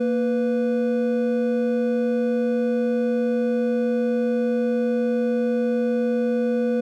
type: tone pair together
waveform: triangle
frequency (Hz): 232.9 / 493.9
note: A#3 / B4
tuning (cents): -1 / 0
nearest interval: octave + minor second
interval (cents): 1301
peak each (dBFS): -20 / -20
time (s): 0-6.81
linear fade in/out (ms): 10
effects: none